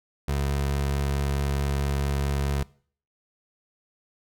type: tone with vibrato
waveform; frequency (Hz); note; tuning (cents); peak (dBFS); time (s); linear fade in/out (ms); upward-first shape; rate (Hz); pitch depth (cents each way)
25% pulse; 70; C#2; +18; -20; 0.28-2.63; 5; sine; 4.6; 8
effects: noise-tail reverb RT60 0.5 s tail -22 dB re dry